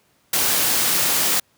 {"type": "noise", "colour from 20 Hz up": "white", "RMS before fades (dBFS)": -19, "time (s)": [0.33, 1.4], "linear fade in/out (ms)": 5, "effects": ["pink hiss -61 dBFS RMS until 1.57 s", "high-pass 100 Hz 12 dB/octave"]}